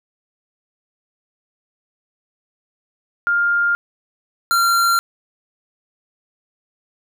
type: tone pair in turn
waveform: sine / square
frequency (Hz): 1404 / 1376.7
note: F6 / F6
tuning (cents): +9 / -25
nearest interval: unison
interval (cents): 34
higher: first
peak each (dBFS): -14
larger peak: neither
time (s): 3.27-3.75 / 4.51-4.99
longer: neither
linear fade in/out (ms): 0
effects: none